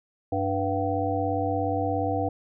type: harmonic tone with a mistuned harmonic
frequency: 98.1 Hz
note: G2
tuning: 2 cents sharp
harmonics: 1 / 3 / 5 / 7 / 8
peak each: -30 / -30 / -30 / -30 / -30 dBFS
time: 0.32-2.29 s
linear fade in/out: 5 ms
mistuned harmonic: 8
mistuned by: -47 cents
effects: none